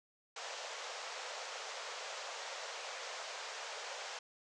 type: band-pass noise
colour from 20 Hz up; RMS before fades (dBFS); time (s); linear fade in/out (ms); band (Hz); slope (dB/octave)
pink; -45; 0.36-4.19; 5; 480 to 7200; 48
effects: none